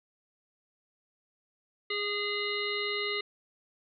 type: harmonic tone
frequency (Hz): 411.5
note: G#4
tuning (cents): -16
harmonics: 1 / 3 / 5 / 7 / 9 / 10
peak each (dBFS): -35 / -40 / -34 / -38 / -39 / -39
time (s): 1.9-3.21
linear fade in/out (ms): 5
effects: none